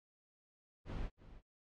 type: noise with echo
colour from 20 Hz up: brown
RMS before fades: -41 dBFS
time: 0.85-1.1 s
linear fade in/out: 50 ms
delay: 320 ms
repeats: 1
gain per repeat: -15 dB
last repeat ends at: 1.42 s
effects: low-pass 4000 Hz 12 dB/octave + AAC 48 kbps